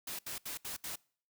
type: noise bursts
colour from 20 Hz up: white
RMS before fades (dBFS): -41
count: 5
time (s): 0.07-0.958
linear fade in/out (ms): 5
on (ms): 120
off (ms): 72
effects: noise-tail reverb RT60 0.5 s tail -25 dB re dry